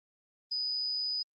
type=tone with amplitude modulation; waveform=sine; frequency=4978 Hz; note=D#8; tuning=in tune; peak=-29 dBFS; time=0.51-1.23 s; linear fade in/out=10 ms; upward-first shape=sine; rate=133 Hz; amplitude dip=30%; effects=Opus 32 kbps